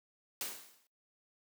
white noise with exponential decay, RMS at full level -36 dBFS, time 0.41-0.87 s, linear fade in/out 1 ms, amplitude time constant 100 ms, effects noise-tail reverb RT60 0.3 s tail -26 dB re dry + high-pass 200 Hz 12 dB/octave

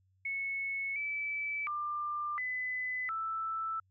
sine tone with pitch steps, 2201 / 2308 / 1192 / 2009 / 1321 Hz, C#7 / D7 / D6 / B6 / E6, -13 / -31 / +25 / +29 / +3 cents, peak -33 dBFS, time 0.25-3.8 s, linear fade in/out 5 ms, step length 710 ms, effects added 94 Hz sine -68 dBFS peak until 3.9 s

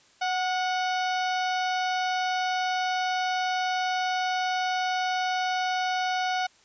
harmonic tone with a mistuned harmonic, 740 Hz, F#5, in tune, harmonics 1 / 2 / 3 / 4 / 5 / 6 / 7 / 8, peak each -26 / -32 / -36 / -38 / -40 / -42 / -43 / -44 dBFS, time 0.21-6.47 s, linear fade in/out 10 ms, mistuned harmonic 2, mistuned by -35 cents, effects white hiss -59 dBFS RMS until 6.64 s + resampled to 16000 Hz

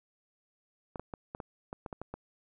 clicks, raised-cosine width 1 ms, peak -25 dBFS, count 10, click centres 0.958 / 0.996 / 1.138 / 1.349 / 1.402 / 1.729 / 1.862 / 1.928 / 2.016 / 2.14 s, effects none

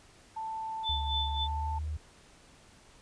sine tone, 885 Hz, A5, 10 cents sharp, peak -34 dBFS, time 0.36-1.79 s, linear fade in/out 10 ms
sine tone with tremolo, 3520 Hz, A7, in tune, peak -29 dBFS, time 0.83-1.48 s, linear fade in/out 50 ms, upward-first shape sine, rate 3.6 Hz, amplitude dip 80%
sine tone with pitch glide, 72.8 to 76.68 Hz, D2 to D#2, -15 to -25 cents, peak -32 dBFS, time 0.89-1.97 s, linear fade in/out 5 ms, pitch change +90 cents, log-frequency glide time 1.34-1.7 s
effects pink hiss -58 dBFS RMS until 3.01 s + resampled to 22050 Hz

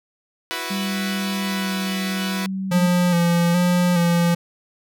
5% pulse chord, E suspended second, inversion none, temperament equal, 329.6 / 370 / 493.9 Hz, E4 / F#4 / B4, 0 / 0 / 0 cents, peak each -19 dBFS, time 0.51-2.46 s, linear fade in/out 0 ms
sine tone with pitch glide, 195.6 to 191.24 Hz, G3 to G3, -4 to -43 cents, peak -23 dBFS, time 0.7-2.88 s, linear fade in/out 10 ms, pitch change -39 cents, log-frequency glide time 1.42-1.74 s
square tone with vibrato, 174.61 Hz, F3, in tune, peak -16 dBFS, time 2.71-4.35 s, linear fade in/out 10 ms, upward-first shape square, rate 1.2 Hz, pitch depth 30 cents each way
effects none

